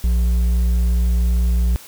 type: tone with hard clipping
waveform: triangle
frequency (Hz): 59.5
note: A#1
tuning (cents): +36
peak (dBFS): -15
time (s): 0.04-1.76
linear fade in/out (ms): 0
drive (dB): 8
effects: white hiss -41 dBFS RMS until 1.87 s